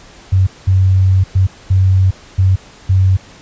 sine tone bursts at uneven times, 94.4 Hz, F#2, 35 cents sharp, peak -7 dBFS, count 6, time 0.32-0.47 / 0.67-1.24 / 1.35-1.47 / 1.7-2.11 / 2.38-2.56 / 2.89-3.17 s, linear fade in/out 10 ms, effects pink hiss -40 dBFS RMS until 3.41 s + resampled to 16000 Hz

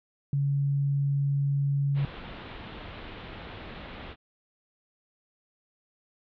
sine tone, 140.5 Hz, C#3, 24 cents sharp, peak -23 dBFS, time 0.33-2.05 s, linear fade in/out 2 ms
pink low-pass noise, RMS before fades -42 dBFS, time 1.94-4.16 s, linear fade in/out 50 ms, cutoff 3800 Hz, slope 48 dB/octave
effects none

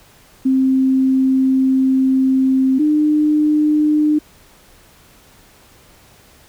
sine tone pair in turn, 263.5 / 302.2 Hz, C4 / D4, +12 / +50 cents, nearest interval major second, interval 238 cents, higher second, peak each -11 dBFS, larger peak neither, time 0.45-2.79 / 2.79-4.19 s, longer first, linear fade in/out 10 ms, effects pink hiss -48 dBFS RMS until 6.48 s

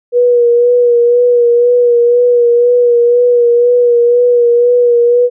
sine tone with vibrato, 481.7 Hz, B4, 43 cents flat, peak -5 dBFS, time 0.12-5.3 s, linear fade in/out 50 ms, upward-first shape sine, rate 2 Hz, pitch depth 28 cents each way, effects none

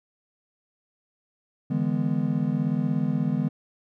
triangle chord, E dominant seventh, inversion third, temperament just, 148.33 / 164.81 / 206 / 247.2 Hz, D3 / E3 / G#3 / B3, +18 / 0 / -14 / +2 cents, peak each -26 dBFS, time 1.7-3.49 s, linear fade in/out 10 ms, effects none

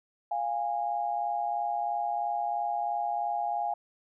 sine tone pair together, 698.5 / 821.5 Hz, F5 / G#5, 0 / -19 cents, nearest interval minor third, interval 281 cents, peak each -31 / -30 dBFS, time 0.31-3.74 s, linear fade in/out 5 ms, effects none

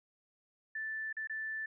sine tone with dropouts, 1760 Hz, A6, in tune, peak -36 dBFS, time 0.75-1.66 s, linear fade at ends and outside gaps 5 ms, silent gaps 1.128-1.167 / 1.273-1.296 s, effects none

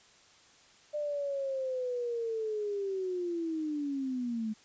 sine linear sweep, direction down, 600 to 212.8 Hz, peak -31 dBFS, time 0.93-4.54 s, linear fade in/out 20 ms, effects white hiss -60 dBFS RMS until 4.64 s + resampled to 16000 Hz

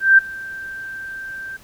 sine tone with ADSR envelope, 1568 Hz, G6, in tune, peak -5 dBFS, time 0-1.57 s, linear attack 180 ms, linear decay 13 ms, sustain -23 dB, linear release 9 ms, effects pink hiss -48 dBFS RMS until 1.63 s

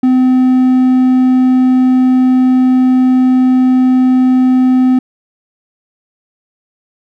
triangle tone, 255.8 Hz, C4, 39 cents flat, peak -4 dBFS, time 0.03-4.99 s, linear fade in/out 5 ms, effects none

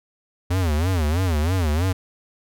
square tone with vibrato, 83.7 Hz, E2, 27 cents sharp, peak -19 dBFS, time 0.5-1.93 s, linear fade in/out 10 ms, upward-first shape sine, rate 3.1 Hz, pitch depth 220 cents each way, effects none

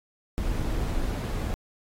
brown noise with amplitude modulation, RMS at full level -26 dBFS, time 0.38-1.54 s, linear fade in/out 0 ms, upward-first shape sine, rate 294 Hz, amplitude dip 40%, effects AAC 48 kbps

